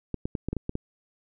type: clicks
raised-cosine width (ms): 3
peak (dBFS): -16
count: 8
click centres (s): 0.143 / 0.255 / 0.352 / 0.486 / 0.53 / 0.567 / 0.694 / 0.754
effects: none